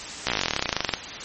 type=slowing click train; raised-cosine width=0.2 ms; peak=-4 dBFS; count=25; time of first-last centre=0.27-0.938 s; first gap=15 ms; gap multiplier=1.05; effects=white hiss -35 dBFS RMS until 1.24 s + MP3 32 kbps